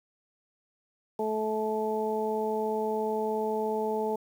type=harmonic tone; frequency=217 Hz; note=A3; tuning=24 cents flat; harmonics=1 / 2 / 3 / 4; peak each=-35 / -29 / -36 / -33 dBFS; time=1.19-4.16 s; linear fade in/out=5 ms; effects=9-bit